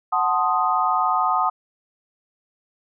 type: chord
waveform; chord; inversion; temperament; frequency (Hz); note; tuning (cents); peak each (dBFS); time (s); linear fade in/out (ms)
sine; F# diminished seventh; none; equal; 740 / 880 / 1046.5 / 1244.5; F#5 / A5 / C6 / Eb6; 0 / 0 / 0 / 0; -23 / -24 / -25 / -21; 0.12-1.5; 10
effects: none